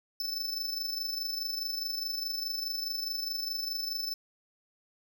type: tone with amplitude modulation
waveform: square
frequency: 5274 Hz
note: E8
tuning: in tune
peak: -30 dBFS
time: 0.2-4.14 s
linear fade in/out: 2 ms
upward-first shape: sine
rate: 24.8 Hz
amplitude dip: 55%
effects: none